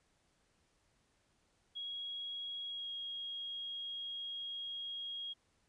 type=tone with pitch glide; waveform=sine; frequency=3309 to 3277 Hz; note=G#7 to G#7; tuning=-7 to -24 cents; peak=-40 dBFS; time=1.75-5.34 s; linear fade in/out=20 ms; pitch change=-17 cents; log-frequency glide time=2.68-2.9 s; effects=pink hiss -75 dBFS RMS until 5.68 s + resampled to 22050 Hz